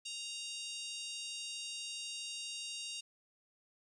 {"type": "harmonic tone with a mistuned harmonic", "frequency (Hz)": 932.3, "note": "A#5", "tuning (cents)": 0, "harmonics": [3, 4, 5, 6, 7, 8, 9, 10], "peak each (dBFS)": [-45, -47, -49, -51, -52, -53, -54, -55], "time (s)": [0.05, 3.01], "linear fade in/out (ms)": 10, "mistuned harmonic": 9, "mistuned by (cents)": 15, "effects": ["12-bit"]}